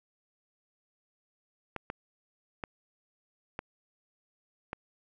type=clicks; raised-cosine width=0.5 ms; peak=-20 dBFS; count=5; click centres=1.763 / 1.901 / 2.638 / 3.591 / 4.731 s; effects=none